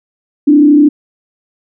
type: tone with frequency modulation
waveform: sine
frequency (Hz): 294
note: D4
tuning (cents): +2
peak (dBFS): -3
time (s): 0.47-0.89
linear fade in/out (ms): 10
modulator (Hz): 32.7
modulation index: 0.61
effects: none